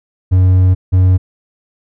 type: tone pair in turn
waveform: triangle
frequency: 92.4 / 92.4 Hz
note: F#2 / F#2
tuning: -2 / -2 cents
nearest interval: unison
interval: 0 cents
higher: neither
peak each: -4 dBFS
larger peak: neither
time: 0.31-0.75 / 0.92-1.18 s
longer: first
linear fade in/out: 20 ms
effects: none